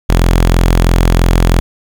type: tone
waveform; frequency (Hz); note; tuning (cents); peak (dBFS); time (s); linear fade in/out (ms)
sawtooth; 43.04; F1; -25; -3; 0.09-1.6; 0
effects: 7-bit